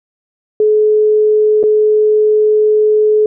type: tone with dropouts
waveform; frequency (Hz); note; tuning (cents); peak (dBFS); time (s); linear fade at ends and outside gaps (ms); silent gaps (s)
sine; 427; G#4; +48; -7; 0.6-3.26; 2; 1.63-1.637
effects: none